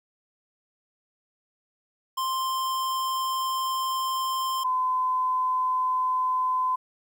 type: tone pair in turn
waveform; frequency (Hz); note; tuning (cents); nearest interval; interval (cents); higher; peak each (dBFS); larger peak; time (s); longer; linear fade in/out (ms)
square / sine; 1048 / 1019.9; C6 / C6; +2 / -45; unison; 47; first; -26 / -22; second; 2.17-4.64 / 4.64-6.76; first; 10
effects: 10-bit